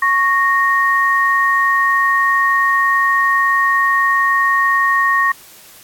sine tone pair together, 1105 / 1858.4 Hz, C#6 / A#6, -6 / -6 cents, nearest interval major sixth, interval 900 cents, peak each -14 dBFS, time 0.02-5.32 s, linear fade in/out 5 ms, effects white hiss -42 dBFS RMS until 5.83 s + AAC 64 kbps

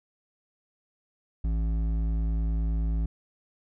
triangle tone with hard clipping, 54.8 Hz, A1, 6 cents flat, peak -26 dBFS, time 1.44-3.06 s, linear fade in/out 5 ms, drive 13 dB, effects none

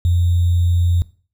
sine tone with sample-and-hold, 87.1 Hz, F2, 4 cents flat, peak -12 dBFS, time 0.05-1.02 s, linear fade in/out 0 ms, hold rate 3675 Hz, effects noise-tail reverb RT60 0.4 s tail -19 dB re dry

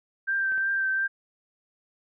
sine tone with vibrato, 1568 Hz, G6, in tune, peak -23 dBFS, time 0.27-1.08 s, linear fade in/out 20 ms, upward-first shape triangle, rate 2.8 Hz, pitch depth 25 cents each way
clicks, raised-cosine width 0.5 ms, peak -31 dBFS, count 2, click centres 0.521 / 0.579 s
effects none

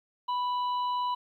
harmonic tone, 987.8 Hz, B5, in tune, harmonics 1 / 3 / 4, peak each -27 / -43 / -45 dBFS, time 0.28-1.15 s, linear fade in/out 10 ms, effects 11-bit

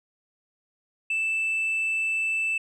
sine tone, 2643 Hz, E7, 4 cents sharp, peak -21 dBFS, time 1.1-2.58 s, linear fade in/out 5 ms, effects tanh soft clip ceiling -22 dBFS

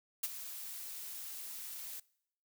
blue noise with ADSR envelope, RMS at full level -33 dBFS, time 0.23-2 s, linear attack 8 ms, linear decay 33 ms, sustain -12 dB, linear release 6 ms, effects noise-tail reverb RT60 0.7 s tail -23 dB re dry

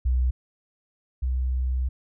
sine tone pair in turn, 62.8 / 63.68 Hz, B1 / C2, +30 / -46 cents, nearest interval unison, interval 24 cents, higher second, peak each -19 / -22 dBFS, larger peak first, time 0.05-0.31 / 1.22-1.89 s, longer second, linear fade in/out 10 ms, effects none

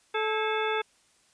harmonic tone with a mistuned harmonic, 435.2 Hz, A4, 19 cents flat, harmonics 1 / 2 / 3 / 4 / 5 / 6 / 8, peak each -29 / -32 / -34 / -35 / -36 / -37 / -38 dBFS, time 0.14-0.82 s, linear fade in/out 10 ms, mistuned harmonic 4, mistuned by -110 cents, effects white hiss -64 dBFS RMS until 1.33 s + resampled to 22050 Hz

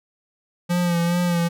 square tone with vibrato, 173.4 Hz, F3, 12 cents flat, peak -19 dBFS, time 0.69-1.49 s, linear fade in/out 20 ms, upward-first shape sine, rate 2.4 Hz, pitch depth 36 cents each way, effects none

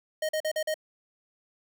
square tone bursts, 622.3 Hz, D#5, in tune, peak -27 dBFS, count 5, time 0.22-0.742 s, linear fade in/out 5 ms, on 70 ms, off 43 ms, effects 10-bit

